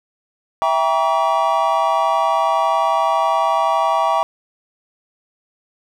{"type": "chord", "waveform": "triangle", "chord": "E diminished seventh", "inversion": "none", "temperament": "just", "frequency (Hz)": [659.3, 791.1, 949.3, 1139.2], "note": ["E5", "G5", "Bb5", "Db6"], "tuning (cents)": [0, 16, 31, 47], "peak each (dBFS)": -18, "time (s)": [0.62, 4.23], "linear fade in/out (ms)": 0, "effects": []}